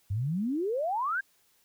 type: exponential sweep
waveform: sine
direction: up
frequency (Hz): 92.5 to 1650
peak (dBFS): -27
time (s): 0.1-1.21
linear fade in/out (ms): 10
effects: white hiss -67 dBFS RMS until 1.64 s